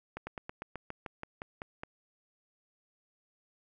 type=slowing click train; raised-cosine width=0.5 ms; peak=-24 dBFS; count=12; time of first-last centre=0.17-1.835 s; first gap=100 ms; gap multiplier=1.08; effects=none